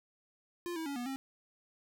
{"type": "tone with pitch steps", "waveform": "square", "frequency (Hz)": [348.7, 323, 281.2, 243.2, 268.5], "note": ["F4", "E4", "C#4", "B3", "C4"], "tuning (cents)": [-3, -35, 25, -26, 45], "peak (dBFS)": -37, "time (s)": [0.66, 1.16], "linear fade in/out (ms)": 0, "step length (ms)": 100, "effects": []}